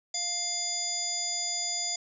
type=harmonic tone; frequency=698.5 Hz; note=F5; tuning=in tune; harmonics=1 / 3 / 5 / 7 / 9 / 10; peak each=-41 / -42 / -40 / -33 / -42 / -32 dBFS; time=0.14-1.96 s; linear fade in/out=5 ms; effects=none